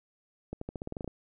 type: accelerating click train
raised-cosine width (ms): 2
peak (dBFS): -23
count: 11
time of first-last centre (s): 0.53-1.077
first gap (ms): 84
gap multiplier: 0.9
effects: none